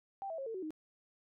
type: tone with pitch steps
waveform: sine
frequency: 784 / 651.7 / 541.7 / 450.3 / 374.3 / 311.1 Hz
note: G5 / E5 / C#5 / A4 / F#4 / D#4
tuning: 0 / -20 / -40 / +40 / +20 / 0 cents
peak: -38 dBFS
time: 0.22-0.706 s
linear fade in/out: 0 ms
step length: 81 ms
effects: none